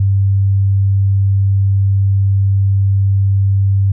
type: tone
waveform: sine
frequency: 98.1 Hz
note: G2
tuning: 2 cents sharp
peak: -9 dBFS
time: 0-3.92 s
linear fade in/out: 5 ms
effects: none